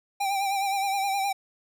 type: tone with vibrato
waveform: square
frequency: 788 Hz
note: G5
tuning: 9 cents sharp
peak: -25 dBFS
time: 0.2-1.33 s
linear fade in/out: 10 ms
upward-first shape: sine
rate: 9.6 Hz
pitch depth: 44 cents each way
effects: none